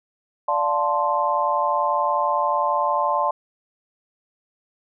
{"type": "chord", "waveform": "sine", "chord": "D minor seventh", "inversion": "none", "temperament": "equal", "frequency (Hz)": [587.3, 698.5, 880, 1046.5], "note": ["D5", "F5", "A5", "C6"], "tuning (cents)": [0, 0, 0, 0], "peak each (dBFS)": [-25, -27, -23, -22], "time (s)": [0.48, 3.31], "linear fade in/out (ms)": 5, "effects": []}